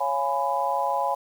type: chord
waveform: sine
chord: C# dominant seventh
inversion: none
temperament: just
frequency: 554.4 / 693 / 831.5 / 997.9 Hz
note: C#5 / E#5 / G#5 / B5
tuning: 0 / -14 / +2 / +18 cents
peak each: -29 / -30 / -26 / -27 dBFS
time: 0-1.15 s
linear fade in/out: 10 ms
effects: 8-bit